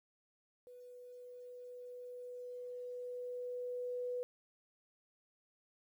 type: tone with level ramp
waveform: sine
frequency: 493.9 Hz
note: B4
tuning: in tune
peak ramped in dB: -52 to -36 dBFS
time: 0.67-4.23 s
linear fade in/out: 0 ms
effects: 12-bit